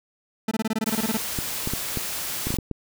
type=tone bursts; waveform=40% pulse; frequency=220 Hz; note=A3; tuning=in tune; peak=-21 dBFS; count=13; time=0.48-1.173 s; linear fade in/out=5 ms; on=33 ms; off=22 ms
type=noise; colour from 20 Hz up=white; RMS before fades=-30 dBFS; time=0.86-2.57 s; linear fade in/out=2 ms
type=clicks; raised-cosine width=3 ms; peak=-14 dBFS; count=9; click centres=1.388 / 1.674 / 1.736 / 1.973 / 2.47 / 2.505 / 2.541 / 2.587 / 2.713 s
effects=none